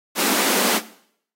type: high-pass noise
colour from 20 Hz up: pink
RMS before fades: -19 dBFS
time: 0.15-0.81 s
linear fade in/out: 50 ms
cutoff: 190 Hz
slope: 96 dB/octave
effects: noise-tail reverb RT60 0.6 s tail -17 dB re dry + AAC 48 kbps